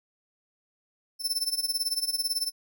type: tone with tremolo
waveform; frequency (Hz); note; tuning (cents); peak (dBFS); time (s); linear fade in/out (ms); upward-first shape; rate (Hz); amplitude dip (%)
sawtooth; 5300; E8; +9; -21; 1.19-2.52; 50; sine; 18; 85
effects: none